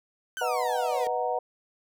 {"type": "exponential sweep", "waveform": "35% pulse", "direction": "down", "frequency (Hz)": [1568, 455.4], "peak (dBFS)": -30, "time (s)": [0.37, 1.07], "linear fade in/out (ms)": 0}
{"type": "chord", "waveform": "sine", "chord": "B major seventh", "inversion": "none", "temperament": "equal", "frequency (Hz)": [493.9, 622.3, 740, 932.3], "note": ["B4", "D#5", "F#5", "A#5"], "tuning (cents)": [0, 0, 0, 0], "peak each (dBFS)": [-30, -33, -29, -33], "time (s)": [0.41, 1.39], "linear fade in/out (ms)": 5}
{"effects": []}